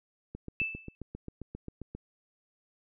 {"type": "click train", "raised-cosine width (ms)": 3, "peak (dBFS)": -27, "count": 13, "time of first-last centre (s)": [0.35, 1.95], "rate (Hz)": 7.5}
{"type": "tone with exponential decay", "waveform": "sine", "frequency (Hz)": 2637, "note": "E7", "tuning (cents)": 0, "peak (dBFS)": -25, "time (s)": [0.6, 0.95], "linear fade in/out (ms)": 0, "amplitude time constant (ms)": 75}
{"effects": []}